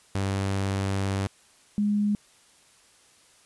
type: tone pair in turn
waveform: sawtooth / sine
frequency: 97.6 / 206.8 Hz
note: G2 / G#3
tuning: -7 / -7 cents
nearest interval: octave + minor second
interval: 1300 cents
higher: second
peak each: -21 dBFS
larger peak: neither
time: 0.15-1.27 / 1.78-2.15 s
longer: first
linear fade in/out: 0 ms
effects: white hiss -58 dBFS RMS until 3.45 s + resampled to 24000 Hz